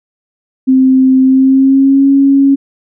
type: tone with pitch glide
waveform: sine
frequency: 261.5 to 275.5 Hz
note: C4 to C#4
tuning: -1 to -11 cents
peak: -4 dBFS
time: 0.67-2.56 s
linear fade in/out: 20 ms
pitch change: +90 cents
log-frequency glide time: 1.22-2.09 s
effects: none